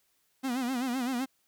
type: tone with vibrato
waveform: 45% pulse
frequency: 252.6 Hz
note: B3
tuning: 39 cents sharp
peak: -29 dBFS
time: 0.43-1.26 s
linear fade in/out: 20 ms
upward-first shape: sine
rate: 7.8 Hz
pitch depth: 110 cents each way
effects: white hiss -72 dBFS RMS until 1.47 s